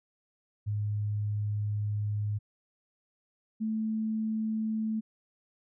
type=tone pair in turn; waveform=sine; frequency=104.4 / 219.1 Hz; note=G#2 / A3; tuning=+10 / -7 cents; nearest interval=octave + minor second; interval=1283 cents; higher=second; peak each=-28 dBFS; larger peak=neither; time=0.66-2.39 / 3.6-5.01 s; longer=first; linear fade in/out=20 ms; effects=none